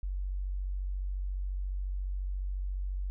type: tone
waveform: sine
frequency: 47.15 Hz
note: F#1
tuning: 33 cents sharp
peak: -31 dBFS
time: 0.03-3.1 s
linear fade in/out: 0 ms
effects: none